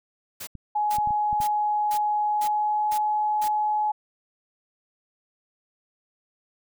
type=noise bursts; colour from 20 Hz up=white; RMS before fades=-36 dBFS; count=7; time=0.4-3.484 s; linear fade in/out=10 ms; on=72 ms; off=430 ms
type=clicks; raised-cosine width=5 ms; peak=-26 dBFS; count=6; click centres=0.553 / 0.985 / 1.074 / 1.107 / 1.329 / 1.403 s
type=tone with pitch glide; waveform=sine; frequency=840 to 846.8 Hz; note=G#5 to G#5; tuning=+19 to +33 cents; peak=-21 dBFS; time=0.75-3.92 s; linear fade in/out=10 ms; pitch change=+14 cents; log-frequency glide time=2.25-2.97 s
effects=none